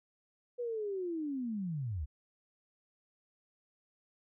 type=linear sweep; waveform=sine; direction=down; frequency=493.9 to 64.3 Hz; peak=-34 dBFS; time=0.58-2.06 s; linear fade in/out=20 ms; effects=none